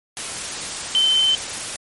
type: tone in noise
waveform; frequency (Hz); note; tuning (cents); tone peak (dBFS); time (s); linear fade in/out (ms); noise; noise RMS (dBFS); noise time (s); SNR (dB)
sine; 3078; G7; -32; -14; 0.95-1.35; 0; white; -28; 0.17-1.76; +11
effects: MP3 48 kbps